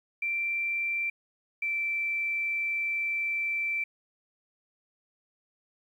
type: tone pair in turn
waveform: sine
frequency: 2352 / 2336 Hz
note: D7 / D7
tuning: +2 / -10 cents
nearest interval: unison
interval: 12 cents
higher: first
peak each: -27 dBFS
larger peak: neither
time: 0.22-1.1 / 1.62-3.84 s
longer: second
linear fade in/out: 5 ms
effects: 10-bit